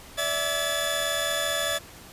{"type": "tone cluster", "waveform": "sawtooth", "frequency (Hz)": [578, 656, 1700, 3493], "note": ["D5", "E5", "G#6", "A7"], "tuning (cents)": [-28, -9, 40, -13], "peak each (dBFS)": -27, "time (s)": [0.17, 1.79], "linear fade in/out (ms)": 20, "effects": ["pink hiss -46 dBFS RMS until 2.12 s", "resampled to 32000 Hz"]}